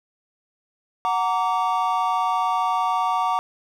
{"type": "chord", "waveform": "triangle", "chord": "Gb augmented", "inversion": "none", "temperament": "just", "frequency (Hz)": [740, 925, 1156.2], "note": ["Gb5", "Bb5", "D6"], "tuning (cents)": [0, -14, -27], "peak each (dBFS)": -22, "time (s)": [1.05, 3.39], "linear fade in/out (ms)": 0, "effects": []}